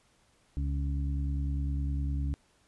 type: harmonic tone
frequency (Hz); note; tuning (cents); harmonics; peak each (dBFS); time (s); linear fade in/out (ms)
69.9; C#2; +15; 1 / 2 / 3 / 4; -29 / -36 / -49 / -41; 0.57-2.34; 0
effects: pink hiss -67 dBFS RMS until 2.67 s + resampled to 24000 Hz